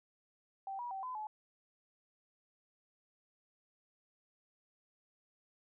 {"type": "tone with pitch steps", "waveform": "sine", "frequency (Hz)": [778, 965, 772, 1013, 856], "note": ["G5", "B5", "G5", "B5", "A5"], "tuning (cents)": [-13, -40, -27, 44, -48], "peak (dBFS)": -39, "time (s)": [0.67, 1.27], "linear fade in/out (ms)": 2, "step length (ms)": 120, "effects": []}